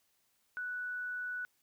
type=tone; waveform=sine; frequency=1480 Hz; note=F#6; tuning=in tune; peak=-36 dBFS; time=0.57-1.45 s; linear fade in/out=0 ms; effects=white hiss -75 dBFS RMS until 1.62 s